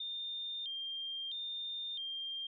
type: tone with vibrato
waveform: sine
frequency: 3400 Hz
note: G#7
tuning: 40 cents sharp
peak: -38 dBFS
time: 0-2.47 s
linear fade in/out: 5 ms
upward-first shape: square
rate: 0.76 Hz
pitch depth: 110 cents each way
effects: none